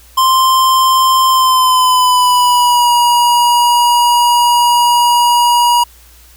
square tone with pitch glide, 1046.5 to 959.6 Hz, C6 to A#5, 0 to +50 cents, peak -8 dBFS, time 0.17-5.84 s, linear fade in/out 10 ms, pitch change -150 cents, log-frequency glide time 1.28-2.92 s, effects added 59 Hz sine -42 dBFS peak until 6.36 s + white hiss -44 dBFS RMS until 6.36 s

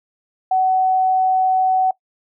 sine tone, 751 Hz, F#5, 26 cents sharp, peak -13 dBFS, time 0.51-1.91 s, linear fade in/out 5 ms, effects noise-tail reverb RT60 0.1 s tail -20 dB re dry

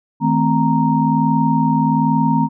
sine tone cluster, 159.4 / 219.4 / 260.6 / 931 Hz, D#3 / A3 / C4 / A#5, +42 / -5 / -7 / -2 cents, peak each -18 dBFS, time 0.2-2.49 s, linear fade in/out 50 ms, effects none

